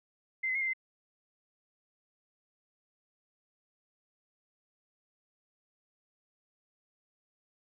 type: tone with pitch steps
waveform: sine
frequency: 2079 / 2038 / 2152 / 2091 / 2066 Hz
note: C7 / C7 / C7 / C7 / C7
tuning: -12 / -46 / +48 / -2 / -22 cents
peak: -29 dBFS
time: 0.43-0.735 s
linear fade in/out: 10 ms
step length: 61 ms
effects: none